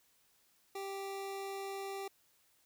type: tone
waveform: 25% pulse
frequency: 392 Hz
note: G4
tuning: in tune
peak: -36 dBFS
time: 0.75-2.08 s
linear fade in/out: 5 ms
effects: white hiss -71 dBFS RMS until 2.65 s